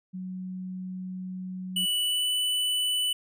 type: tone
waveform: sine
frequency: 185 Hz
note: F#3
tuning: in tune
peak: -33 dBFS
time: 0.13-1.86 s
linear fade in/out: 20 ms
type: tone with pitch glide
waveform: square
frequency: 2960 to 2982 Hz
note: F#7 to F#7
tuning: 0 to +13 cents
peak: -25 dBFS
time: 1.76-3.13 s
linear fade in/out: 5 ms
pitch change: +13 cents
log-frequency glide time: 2-2.3 s
effects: none